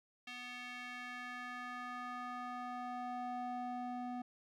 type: tone with band-pass filter sweep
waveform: square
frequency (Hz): 246.9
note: B3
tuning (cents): 0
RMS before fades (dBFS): -44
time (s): 0.27-4.22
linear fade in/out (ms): 5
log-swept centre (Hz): 2700 to 530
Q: 2
effects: none